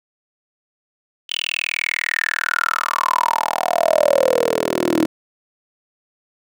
10% pulse tone with high-pass filter sweep, 40.14 Hz, E1, 45 cents flat, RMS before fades -19 dBFS, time 1.29-5.06 s, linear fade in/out 10 ms, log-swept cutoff 3100 to 320 Hz, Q 9.5, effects none

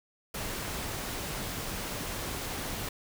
pink noise, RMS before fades -36 dBFS, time 0.34-2.89 s, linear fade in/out 5 ms, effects none

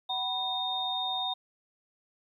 sine tone cluster, 751 / 981 / 3676 Hz, F#5 / B5 / A#7, +26 / -12 / -25 cents, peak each -34 / -38 / -31 dBFS, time 0.09-1.34 s, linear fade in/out 10 ms, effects 11-bit

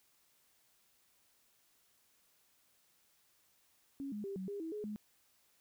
sine tone with pitch steps, 276.4 / 208.5 / 394.6 / 188.7 / 404.6 / 324.3 / 420.4 / 210.7 Hz, C#4 / G#3 / G4 / F#3 / G#4 / E4 / G#4 / G#3, -5 / +7 / +11 / +34 / -45 / -28 / +21 / +25 cents, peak -39 dBFS, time 4-4.96 s, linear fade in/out 0 ms, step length 120 ms, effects white hiss -72 dBFS RMS until 5.6 s

